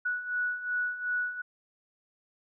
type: beating tone pair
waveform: sine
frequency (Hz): 1470 / 1472.7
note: F#6 / F#6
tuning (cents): -12 / -9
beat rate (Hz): 2.7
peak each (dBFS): -35 / -30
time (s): 0.05-1.42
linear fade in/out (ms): 10
effects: none